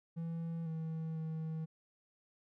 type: tone with pitch steps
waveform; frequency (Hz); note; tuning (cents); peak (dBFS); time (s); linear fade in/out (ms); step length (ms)
triangle; 165.9 / 160.8 / 159.5; E3 / E3 / D#3; +11 / -43 / +43; -35; 0.16-1.66; 20; 500
effects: none